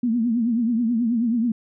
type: tone with vibrato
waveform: sine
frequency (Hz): 233.1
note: A#3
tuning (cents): 0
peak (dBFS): -18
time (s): 0.03-1.52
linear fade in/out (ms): 5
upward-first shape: triangle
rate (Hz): 9.3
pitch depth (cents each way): 130
effects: none